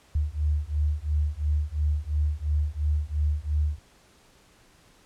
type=beating tone pair; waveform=sine; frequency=73.42 / 76.32 Hz; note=D2 / D#2; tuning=0 / -33 cents; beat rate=2.9 Hz; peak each=-26 dBFS; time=0.15-3.79 s; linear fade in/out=5 ms; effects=pink hiss -58 dBFS RMS until 5.05 s + low-pass 10000 Hz 12 dB/octave